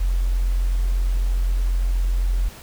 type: tone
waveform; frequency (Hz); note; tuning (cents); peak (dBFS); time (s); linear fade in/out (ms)
sine; 44.04; F1; +15; -17; 0-2.49; 10
effects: pink hiss -42 dBFS RMS until 2.62 s